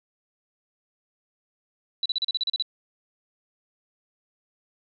sine tone bursts, 3951 Hz, B7, in tune, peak -22 dBFS, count 10, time 2.03-2.624 s, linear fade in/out 2 ms, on 27 ms, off 36 ms, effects none

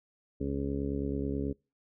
harmonic tone, 69.3 Hz, C#2, in tune, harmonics 1 / 2 / 3 / 4 / 5 / 6 / 7 / 8, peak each -37 / -38 / -39 / -34 / -47 / -37 / -45 / -49 dBFS, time 0.4-1.53 s, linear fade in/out 10 ms, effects noise-tail reverb RT60 0.3 s tail -26 dB re dry

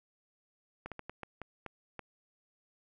slowing click train, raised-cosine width 0.5 ms, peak -26 dBFS, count 8, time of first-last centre 0.86-1.993 s, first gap 57 ms, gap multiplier 1.34, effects none

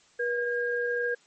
sine tone pair together, 482 / 1621.2 Hz, B4 / G#6, -42 / -42 cents, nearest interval octave + major sixth, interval 2100 cents, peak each -28 / -29 dBFS, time 0.19-1.15 s, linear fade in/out 10 ms, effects white hiss -61 dBFS RMS until 1.26 s + MP3 32 kbps

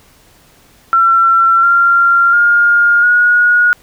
sine tone with pitch steps, 1353 / 1383.8 / 1415.4 / 1447.6 Hz, E6 / F6 / F6 / F#6, +45 / -16 / +23 / -38 cents, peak -6 dBFS, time 0.93-3.73 s, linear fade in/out 0 ms, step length 700 ms, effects pink hiss -47 dBFS RMS until 3.82 s

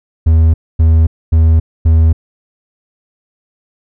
triangle tone bursts, 80.6 Hz, E2, 38 cents flat, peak -3 dBFS, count 4, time 0.26-2.13 s, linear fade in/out 10 ms, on 280 ms, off 250 ms, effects none

